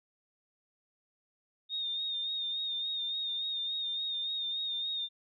sine tone with vibrato, 3678 Hz, A#7, 24 cents flat, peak -32 dBFS, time 1.69-5.09 s, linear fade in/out 50 ms, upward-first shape sine, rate 3.5 Hz, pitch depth 39 cents each way, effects none

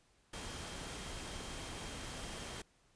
sine tone in noise, 3196 Hz, G7, 33 cents sharp, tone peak -56 dBFS, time 0.33-2.62 s, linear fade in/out 5 ms, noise pink, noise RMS -45 dBFS, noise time 0.33-2.62 s, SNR -14 dB, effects pink hiss -71 dBFS RMS until 2.95 s + resampled to 22050 Hz

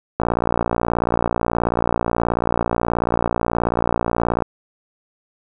click train, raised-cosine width 1 ms, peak -4 dBFS, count 248, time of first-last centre 0.2-4.422 s, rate 58.5 Hz, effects none

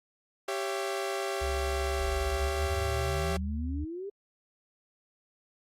sawtooth chord, C# diminished, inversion second, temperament equal with one note detuned, 392 / 554.4 / 675.1 Hz, G4 / C#5 / E5, 0 / 0 / +41 cents, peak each -29 / -33 / -33 dBFS, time 0.48-3.37 s, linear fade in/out 5 ms
sine tone with pitch glide, 67.6 to 75.44 Hz, C#2 to D2, -43 to +47 cents, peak -31 dBFS, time 1.41-3.85 s, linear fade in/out 10 ms, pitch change +190 cents, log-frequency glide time 1.82-3.09 s
sine exponential sweep, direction up, 38.89 to 412.6 Hz, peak -35 dBFS, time 1.99-4.1 s, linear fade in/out 10 ms
effects low-pass 12000 Hz 12 dB/octave + Opus 48 kbps

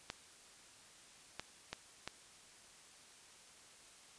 clicks, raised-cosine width 0.2 ms, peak -23 dBFS, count 4, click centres 0.101 / 1.396 / 1.73 / 2.076 s, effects white hiss -60 dBFS RMS until 4.18 s + resampled to 22050 Hz

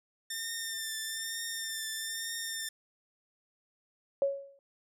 10% pulse tone with vibrato, 1800 Hz, A6, 39 cents sharp, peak -26 dBFS, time 0.3-2.69 s, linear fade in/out 5 ms, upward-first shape triangle, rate 1.1 Hz, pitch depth 34 cents each way
sine tone with exponential decay, 554.4 Hz, C#5, in tune, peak -22 dBFS, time 4.22-4.59 s, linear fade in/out 1 ms, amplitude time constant 80 ms
effects none

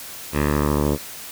10% pulse tone with low-pass filter sweep, 73.42 Hz, D2, in tune, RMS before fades -20 dBFS, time 0.32-0.98 s, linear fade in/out 50 ms, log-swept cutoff 2500 to 630 Hz, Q 1.5, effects white hiss -36 dBFS RMS until 1.31 s

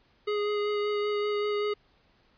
square tone with vibrato, 415.5 Hz, G#4, 1 cent sharp, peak -27 dBFS, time 0.27-1.74 s, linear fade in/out 10 ms, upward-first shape sine, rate 5.2 Hz, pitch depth 12 cents each way, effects pink hiss -65 dBFS RMS until 2.37 s + resampled to 11025 Hz

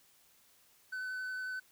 triangle tone with vibrato, 1511 Hz, F#6, 36 cents sharp, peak -35 dBFS, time 0.92-1.6 s, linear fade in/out 10 ms, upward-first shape sine, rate 11 Hz, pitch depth 9 cents each way, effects white hiss -66 dBFS RMS until 1.71 s

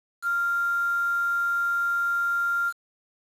sine tone with quantisation, 1392 Hz, F6, 6 cents flat, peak -22 dBFS, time 0.22-2.73 s, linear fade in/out 50 ms, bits 7, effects resampled to 32000 Hz

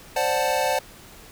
square chord, D dominant seventh, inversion third, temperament equal, 523.3 / 587.3 / 740 / 880 Hz, C5 / D5 / F#5 / A5, 0 / 0 / 0 / 0 cents, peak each -27 dBFS, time 0.16-0.79 s, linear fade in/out 5 ms, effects pink hiss -46 dBFS RMS until 1.31 s

